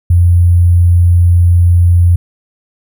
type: tone with sample-and-hold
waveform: sine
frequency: 87.31 Hz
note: F2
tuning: in tune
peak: -4 dBFS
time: 0.1-2.16 s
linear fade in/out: 5 ms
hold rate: 11025 Hz
effects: none